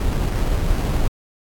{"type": "noise with sample-and-hold", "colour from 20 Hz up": "brown", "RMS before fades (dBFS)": -19, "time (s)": [0, 1.08], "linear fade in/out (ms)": 5, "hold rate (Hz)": 3675, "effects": ["AAC 64 kbps"]}